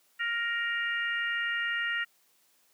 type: harmonic tone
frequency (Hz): 468.3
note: A#4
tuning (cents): +8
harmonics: 3 / 4 / 5 / 6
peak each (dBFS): -34 / -30 / -42 / -37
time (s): 0.19-2.05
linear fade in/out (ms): 20
effects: white hiss -67 dBFS RMS until 2.73 s + high-pass 200 Hz 12 dB/octave